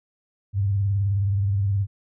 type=tone with vibrato; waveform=sine; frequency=99.3 Hz; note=G2; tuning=23 cents sharp; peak=-19 dBFS; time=0.53-1.87 s; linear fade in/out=50 ms; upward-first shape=triangle; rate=19 Hz; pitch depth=94 cents each way; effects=none